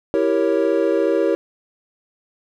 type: chord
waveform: triangle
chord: E diminished seventh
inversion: none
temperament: equal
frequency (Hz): 329.6 / 392 / 466.2 / 554.4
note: E4 / G4 / Bb4 / Db5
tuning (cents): 0 / 0 / 0 / 0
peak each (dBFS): -19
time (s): 0.14-1.35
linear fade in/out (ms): 0
effects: none